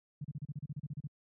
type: tone bursts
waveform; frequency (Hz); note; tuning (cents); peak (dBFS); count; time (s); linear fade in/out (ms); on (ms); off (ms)
sine; 145.6; D3; -15; -36; 13; 0.21-1.072; 5; 34; 35
effects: high-pass 80 Hz 12 dB/octave